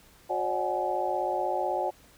sine tone cluster, 362.7 / 545 / 601 / 749 / 847 Hz, F#4 / C#5 / D5 / F#5 / G#5, -34 / -29 / +40 / +21 / +34 cents, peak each -34 / -33 / -33 / -31 / -32 dBFS, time 0.29-1.91 s, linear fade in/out 20 ms, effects pink hiss -57 dBFS RMS until 2.17 s

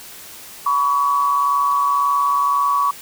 sine tone pair together, 987.8 / 1129.7 Hz, B5 / C#6, 0 / +32 cents, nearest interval major second, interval 232 cents, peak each -22 / -15 dBFS, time 0.66-2.91 s, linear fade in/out 5 ms, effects white hiss -38 dBFS RMS until 3.01 s

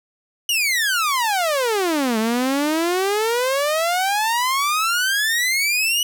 sawtooth exponential two-way sweep, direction down then up, 2960 to 215.4 to 2960 Hz, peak -14 dBFS, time 0.49-6.03 s, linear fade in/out 2 ms, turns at 2.18 s, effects none

